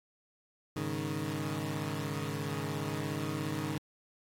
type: chord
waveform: 20% pulse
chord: Ab suspended fourth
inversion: none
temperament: equal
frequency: 103.83 / 138.59 / 155.56 Hz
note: Ab2 / Db3 / Eb3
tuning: 0 / 0 / 0 cents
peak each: -35 / -33 / -32 dBFS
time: 0.76-3.78 s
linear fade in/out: 5 ms
effects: AAC 48 kbps